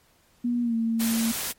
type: tone with pitch glide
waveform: sine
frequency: 240.9 to 227.4 Hz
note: B3 to A#3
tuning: -43 to -43 cents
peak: -22 dBFS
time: 0.44-1.32 s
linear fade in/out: 10 ms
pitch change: -100 cents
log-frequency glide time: 0.62-0.75 s
type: noise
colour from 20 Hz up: white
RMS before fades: -30 dBFS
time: 0.99-1.53 s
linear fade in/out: 20 ms
effects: pink hiss -62 dBFS RMS until 1.58 s + MP3 64 kbps